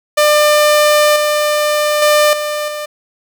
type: tone with level steps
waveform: sawtooth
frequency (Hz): 598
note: D5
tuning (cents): +31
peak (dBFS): -4 / -8 / -4 / -13 / -17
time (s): 0.17-2.86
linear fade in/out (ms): 10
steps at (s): 1.16 / 2.02 / 2.33 / 2.68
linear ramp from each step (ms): 2
effects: none